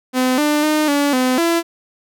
sawtooth tone with pitch steps, 255.3 / 298.1 / 305.6 / 286.5 / 255 / 336.4 Hz, C4 / D4 / D#4 / D4 / C4 / E4, -42 / +26 / -31 / -43 / -44 / +35 cents, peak -10 dBFS, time 0.13-1.63 s, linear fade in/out 50 ms, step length 250 ms, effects none

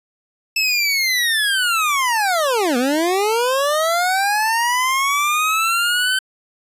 25% pulse linear two-way sweep, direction down then up, 2637 to 235.3 to 1540 Hz, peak -12 dBFS, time 0.56-6.19 s, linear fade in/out 5 ms, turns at 2.77 s, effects resampled to 32000 Hz

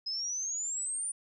sine exponential sweep, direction up, 5070 to 9397 Hz, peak -32 dBFS, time 0.06-1.12 s, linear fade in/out 10 ms, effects none

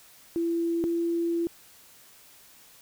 sine tone pair in turn, 336.3 / 338.1 Hz, E4 / E4, +35 / +44 cents, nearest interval unison, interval 9 cents, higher second, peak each -24 dBFS, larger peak neither, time 0.36-0.84 / 0.84-1.47 s, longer second, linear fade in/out 0 ms, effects white hiss -54 dBFS RMS until 2.81 s

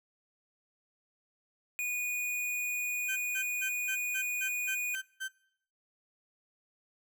square tone, 2460 Hz, D#7, 20 cents flat, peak -32 dBFS, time 1.79-4.95 s, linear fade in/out 0 ms
35% pulse tone bursts, 1550 Hz, G6, 20 cents flat, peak -33 dBFS, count 9, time 3.08-5.285 s, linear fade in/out 20 ms, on 85 ms, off 180 ms
effects noise-tail reverb RT60 0.7 s tail -22 dB re dry

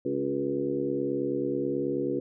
harmonic tone with a mistuned harmonic, 69.3 Hz, C#2, in tune, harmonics 2 / 3 / 4 / 5 / 6 / 7, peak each -40 / -40 / -31 / -31 / -34 / -33 dBFS, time 0.05-2.2 s, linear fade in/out 5 ms, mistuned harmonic 5, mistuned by +46 cents, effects none

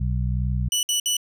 harmonic tone, 62 Hz, B1, 7 cents sharp, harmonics 1 / 2 / 3, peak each -23 / -25 / -31 dBFS, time 0-0.69 s, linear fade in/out 10 ms
20% pulse tone bursts, 2960 Hz, F#7, in tune, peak -15 dBFS, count 3, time 0.72-1.168 s, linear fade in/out 2 ms, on 110 ms, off 59 ms
effects none

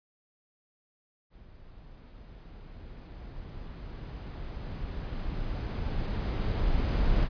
brown noise with level ramp, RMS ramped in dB -52 to -25 dBFS, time 1.3-7.29 s, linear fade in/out 50 ms, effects resampled to 11025 Hz

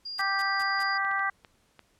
sine tone, 4816 Hz, D8, 43 cents sharp, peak -34 dBFS, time 0.05-0.98 s, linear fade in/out 10 ms
white noise bursts, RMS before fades -44 dBFS, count 4, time 0.18-0.834 s, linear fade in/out 5 ms, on 36 ms, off 170 ms
harmonic tone, 392 Hz, G4, in tune, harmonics 2 / 3 / 4 / 5, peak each -33 / -30 / -30 / -31 dBFS, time 0.19-1.3 s, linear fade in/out 5 ms
clicks, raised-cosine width 0.3 ms, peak -31 dBFS, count 6, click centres 0.792 / 1.049 / 1.114 / 1.194 / 1.448 / 1.793 s
effects pink hiss -67 dBFS RMS until 1.99 s + low-pass 11000 Hz 12 dB/octave

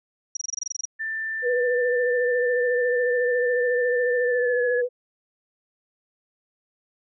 sine tone bursts, 5720 Hz, F8, 41 cents sharp, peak -25 dBFS, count 12, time 0.35-0.854 s, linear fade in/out 5 ms, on 20 ms, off 24 ms
sine tone with pitch glide, 1778 to 1696.7 Hz, A6 to G#6, +18 to +37 cents, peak -26 dBFS, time 0.99-4.82 s, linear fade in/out 20 ms, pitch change -81 cents, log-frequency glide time 4.22-4.65 s
sine tone with vibrato, 491.2 Hz, B4, 9 cents flat, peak -20 dBFS, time 1.42-4.89 s, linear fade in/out 50 ms, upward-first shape sine, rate 14 Hz, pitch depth 35 cents each way
effects none

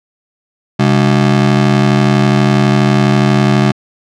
35% pulse ring-modulated tone, 166.8 Hz, E3, 21 cents sharp, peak -3 dBFS, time 0.79-3.72 s, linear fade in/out 10 ms, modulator 36.1 Hz, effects low-pass 5000 Hz 12 dB/octave

